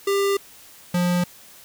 square tone pair in turn, 397.5 / 177.07 Hz, G4 / F3, +24 / +24 cents, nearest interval octave + major second, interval 1400 cents, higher first, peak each -19 dBFS, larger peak neither, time 0.07-0.37 / 0.94-1.24 s, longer neither, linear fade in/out 5 ms, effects white hiss -47 dBFS RMS until 1.64 s

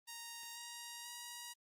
5% pulse tone with pitch steps, 932.3 / 943.7 / 955.2 Hz, A#5 / A#5 / A#5, 0 / +21 / +42 cents, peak -35 dBFS, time 0.07-1.54 s, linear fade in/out 20 ms, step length 490 ms, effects Opus 24 kbps

